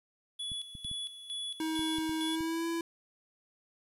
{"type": "tone with tremolo", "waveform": "square", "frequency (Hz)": 3405, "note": "G#7", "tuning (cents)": 42, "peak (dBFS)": -36, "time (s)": [0.39, 2.36], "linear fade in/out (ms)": 10, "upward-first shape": "square", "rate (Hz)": 2.2, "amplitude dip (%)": 70}
{"type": "clicks", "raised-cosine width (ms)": 5, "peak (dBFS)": -34, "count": 8, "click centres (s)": [0.518, 0.752, 0.849, 0.914, 1.793, 1.985, 2.094, 2.407]}
{"type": "tone with pitch glide", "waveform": "square", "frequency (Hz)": [317.9, 333.7], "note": ["D#4", "E4"], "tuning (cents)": [37, 21], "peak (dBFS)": -32, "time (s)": [1.6, 2.81], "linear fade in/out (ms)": 2, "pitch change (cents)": 84, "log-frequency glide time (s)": [2.24, 2.67]}
{"effects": ["resampled to 32000 Hz", "11-bit"]}